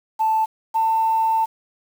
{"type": "tone pair in turn", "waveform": "sine", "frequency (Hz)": [880, 892.8], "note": ["A5", "A5"], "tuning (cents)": [0, 25], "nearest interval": "unison", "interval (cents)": 25, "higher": "second", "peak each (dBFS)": -15, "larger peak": "neither", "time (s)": [[0.19, 0.46], [0.74, 1.46]], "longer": "second", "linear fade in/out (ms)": 20, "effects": ["tanh soft clip ceiling -11 dBFS", "7-bit"]}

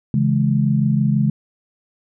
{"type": "chord", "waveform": "sine", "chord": "C# minor", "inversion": "none", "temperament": "equal with one note detuned", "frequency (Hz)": [138.59, 164.81, 210.6], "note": ["C#3", "E3", "G#3"], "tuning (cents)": [0, 0, 24], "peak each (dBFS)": [-17, -21, -18], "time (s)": [0.14, 1.3], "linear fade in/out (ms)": 2, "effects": []}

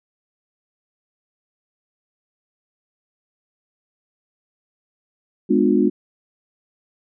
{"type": "chord", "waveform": "sine", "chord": "G# diminished seventh", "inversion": "none", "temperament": "just", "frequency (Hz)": [207.7, 249.2, 299, 358.8], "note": ["G#3", "B3", "D4", "F4"], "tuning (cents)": [0, 16, 31, 47], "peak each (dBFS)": -19, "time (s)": [5.49, 5.9], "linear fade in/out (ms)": 20, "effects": []}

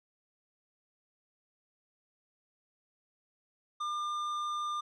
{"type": "tone with tanh clipping", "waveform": "sine", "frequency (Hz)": 1201, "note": "D6", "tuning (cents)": 38, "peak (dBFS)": -34, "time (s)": [3.8, 4.81], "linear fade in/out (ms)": 10, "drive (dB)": 10, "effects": []}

